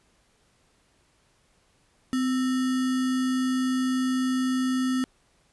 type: tone with sample-and-hold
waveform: sine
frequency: 256.8 Hz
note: C4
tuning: 32 cents flat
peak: -22 dBFS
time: 2.13-5.04 s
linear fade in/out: 0 ms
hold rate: 1575 Hz
effects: pink hiss -65 dBFS RMS until 5.52 s + resampled to 24000 Hz